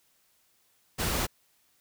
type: noise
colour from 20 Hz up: pink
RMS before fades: -29 dBFS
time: 0.98-1.27 s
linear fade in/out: 20 ms
effects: white hiss -68 dBFS RMS until 1.8 s